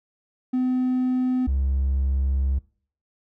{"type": "tone pair in turn", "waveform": "triangle", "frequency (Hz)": [254.2, 67.33], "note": ["C4", "C#2"], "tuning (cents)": [-50, -50], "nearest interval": "octave + major seventh", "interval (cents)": 2300, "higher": "first", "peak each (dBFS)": -17, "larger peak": "neither", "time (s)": [[0.53, 1.47], [1.47, 2.59]], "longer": "second", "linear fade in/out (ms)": 10, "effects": ["noise-tail reverb RT60 0.5 s tail -24 dB re dry", "tanh soft clip ceiling -14 dBFS"]}